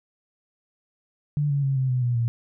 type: tone with pitch steps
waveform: sine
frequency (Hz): 146.83 / 141.42 / 136.21 / 131.19 / 126.35 / 121.7 / 117.21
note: D3 / C#3 / C#3 / C3 / B2 / B2 / A#2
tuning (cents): 0 / +35 / -30 / +5 / +40 / -25 / +10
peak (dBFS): -20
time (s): 1.37-2.28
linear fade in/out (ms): 0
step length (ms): 130
effects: none